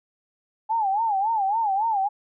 sine tone with vibrato, 840 Hz, G#5, 19 cents sharp, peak -20 dBFS, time 0.69-2.09 s, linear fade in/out 20 ms, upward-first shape sine, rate 3.6 Hz, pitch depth 160 cents each way, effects none

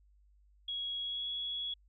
sine tone with pitch glide, 3321 to 3356 Hz, G#7 to G#7, -1 to +17 cents, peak -35 dBFS, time 0.68-1.74 s, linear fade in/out 5 ms, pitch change +18 cents, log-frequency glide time 1.01-1.28 s, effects added 50 Hz sine -62 dBFS peak until 1.88 s

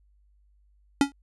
square tone with exponential decay, 280.1 Hz, C#4, 18 cents sharp, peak -14 dBFS, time 1.01-1.12 s, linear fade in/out 1 ms, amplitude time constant 23 ms, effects added 50 Hz sine -59 dBFS peak until 1.22 s + resampled to 24000 Hz

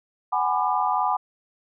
sine chord, G# half-diminished seventh, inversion third, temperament just, 747.5 / 830.6 / 996.7 / 1196.1 Hz, F#5 / G#5 / B5 / D6, +17 / 0 / +16 / +31 cents, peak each -26 / -25 / -25 / -27 dBFS, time 0.32-1.17 s, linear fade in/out 10 ms, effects none

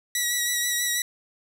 10% pulse tone with vibrato, 1933 Hz, B6, 38 cents flat, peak -14 dBFS, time 0.15-1.02 s, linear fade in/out 2 ms, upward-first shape sine, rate 6.2 Hz, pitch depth 26 cents each way, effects none

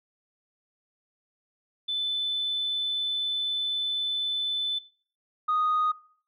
sine tone pair in turn, 3512 / 1241.7 Hz, A7 / D#6, -4 / -4 cents, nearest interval octave + tritone, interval 1800 cents, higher first, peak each -26 / -21 dBFS, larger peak second, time 1.88-4.79 / 5.48-5.92 s, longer first, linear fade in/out 10 ms, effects noise-tail reverb RT60 0.5 s tail -19 dB re dry + tanh soft clip ceiling -19 dBFS

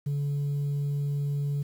sine tone, 143.2 Hz, D3, 43 cents flat, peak -23 dBFS, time 0.06-1.63 s, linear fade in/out 10 ms, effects tanh soft clip ceiling -25 dBFS + 9-bit

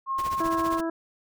sine tone, 1074 Hz, C6, 45 cents sharp, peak -25 dBFS, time 0.06-0.81 s, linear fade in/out 50 ms
pink noise with tremolo, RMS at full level -36 dBFS, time 0.18-0.81 s, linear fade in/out 5 ms, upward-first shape triangle, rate 15 Hz, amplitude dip 90%
harmonic tone, 329.6 Hz, E4, in tune, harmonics 1 / 2 / 3 / 4 / 5, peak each -27 / -33 / -37 / -39 / -41 dBFS, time 0.4-0.9 s, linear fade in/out 5 ms
effects none

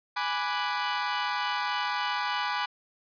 sawtooth chord, G# half-diminished seventh, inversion none, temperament equal, 830.6 / 987.8 / 1174.7 / 1480 Hz, G#5 / B5 / D6 / F#6, 0 / 0 / 0 / 0 cents, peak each -29 / -28 / -30 / -31 dBFS, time 0.16-2.66 s, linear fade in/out 10 ms, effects resampled to 11025 Hz

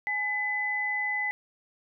sine tone pair together, 836 / 2007 Hz, G#5 / B6, +11 / +27 cents, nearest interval octave + minor third, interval 1516 cents, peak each -35 / -27 dBFS, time 0.07-1.31 s, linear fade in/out 0 ms, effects none

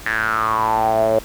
sawtooth tone with band-pass filter sweep, 110.8 Hz, A2, 13 cents sharp, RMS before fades -18 dBFS, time 0.06-1.19 s, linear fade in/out 5 ms, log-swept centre 1800 to 550 Hz, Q 8.5, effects added 50 Hz sine -42 dBFS peak until 1.24 s + pink hiss -38 dBFS RMS until 1.24 s

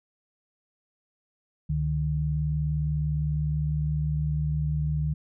sine tone pair together, 71.26 / 151 Hz, C#2 / D3, +48 / +48 cents, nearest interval octave + minor second, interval 1300 cents, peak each -29 / -25 dBFS, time 1.69-5.14 s, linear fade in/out 10 ms, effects none

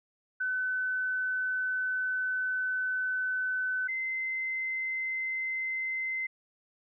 sine tone pair in turn, 1511 / 2066 Hz, F#6 / C7, +36 / -22 cents, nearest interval perfect fourth, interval 542 cents, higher second, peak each -28 / -30 dBFS, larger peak first, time 0.4-3.88 / 3.88-6.27 s, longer first, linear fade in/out 10 ms, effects none

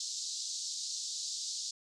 pink band-pass noise, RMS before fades -39 dBFS, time 0-1.71 s, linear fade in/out 5 ms, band 4000 to 7600 Hz, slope 48 dB/octave, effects none

